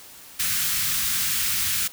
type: band-stop noise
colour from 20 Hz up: white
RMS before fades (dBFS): -24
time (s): 0.39-1.88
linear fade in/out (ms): 10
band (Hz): 200 to 1300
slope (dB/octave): 24
effects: white hiss -45 dBFS RMS until 1.92 s